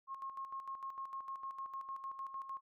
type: tone with tremolo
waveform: sine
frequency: 1078 Hz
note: C#6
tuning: 49 cents flat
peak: -40 dBFS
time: 0.07-2.61 s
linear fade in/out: 50 ms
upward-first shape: square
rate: 6.6 Hz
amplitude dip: 60%
effects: none